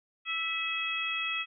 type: harmonic tone with a mistuned harmonic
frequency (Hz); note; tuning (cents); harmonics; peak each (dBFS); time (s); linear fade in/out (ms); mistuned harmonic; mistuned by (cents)
659.3; E5; 0; 2 / 3 / 4 / 5; -38 / -39 / -32 / -36; 0.25-1.46; 50; 4; -47
effects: none